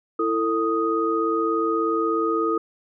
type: tone cluster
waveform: sine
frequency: 331.5 / 448.1 / 1246 Hz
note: E4 / A4 / D#6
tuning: +10 / +32 / +2 cents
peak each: -24 dBFS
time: 0.19-2.58 s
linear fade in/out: 5 ms
effects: none